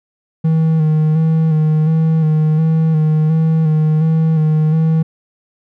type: tone with vibrato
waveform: triangle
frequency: 157.7 Hz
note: D#3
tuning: 24 cents sharp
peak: -8 dBFS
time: 0.44-5.03 s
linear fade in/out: 10 ms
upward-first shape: square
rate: 1.4 Hz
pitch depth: 29 cents each way
effects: none